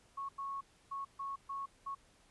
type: tone bursts at uneven times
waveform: sine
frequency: 1102 Hz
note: C#6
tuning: 11 cents flat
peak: -38 dBFS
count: 6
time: 0.17-0.29 / 0.38-0.61 / 0.91-1.05 / 1.19-1.36 / 1.49-1.66 / 1.86-1.95 s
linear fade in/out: 10 ms
effects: pink hiss -67 dBFS RMS until 2.3 s + resampled to 24000 Hz